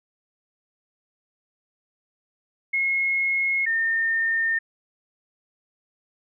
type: tone pair in turn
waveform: sine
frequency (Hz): 2165 / 1817.2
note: C#7 / A#6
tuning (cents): -41 / -45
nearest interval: minor third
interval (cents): 304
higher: first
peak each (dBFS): -20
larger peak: neither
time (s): 2.73-3.66 / 3.66-4.59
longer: neither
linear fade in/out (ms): 10
effects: none